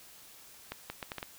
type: accelerating click train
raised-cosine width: 0.3 ms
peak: -21 dBFS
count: 6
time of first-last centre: 0.72-1.229 s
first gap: 180 ms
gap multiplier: 0.71
effects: white hiss -54 dBFS RMS until 1.38 s